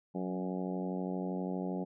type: harmonic tone with a mistuned harmonic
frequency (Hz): 92.5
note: F#2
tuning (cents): 0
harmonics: 2 / 3 / 4 / 5 / 6 / 7 / 8 / 9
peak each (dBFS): -36 / -40 / -42 / -44 / -46 / -47 / -48 / -49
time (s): 0.14-1.85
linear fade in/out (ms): 20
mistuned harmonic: 2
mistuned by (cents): -20
effects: none